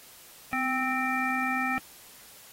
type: harmonic tone with a mistuned harmonic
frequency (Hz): 261.6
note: C4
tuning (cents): 0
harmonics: 1 / 3 / 5 / 7 / 9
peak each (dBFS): -32 / -32 / -32 / -32 / -32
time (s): 0.53-1.78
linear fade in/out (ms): 0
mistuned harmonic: 1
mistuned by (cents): -38
effects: white hiss -51 dBFS RMS until 2.52 s + AAC 48 kbps